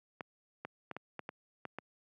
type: clicks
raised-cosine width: 0.5 ms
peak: -25 dBFS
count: 8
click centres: 0.208 / 0.65 / 0.913 / 0.966 / 1.193 / 1.291 / 1.653 / 1.786 s
effects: high-pass 150 Hz 12 dB/octave